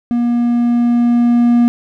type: tone with level ramp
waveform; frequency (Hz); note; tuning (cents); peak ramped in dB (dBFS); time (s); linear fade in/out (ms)
triangle; 238.7; A#3; +41; -10 to -5; 0.11-1.68; 0
effects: none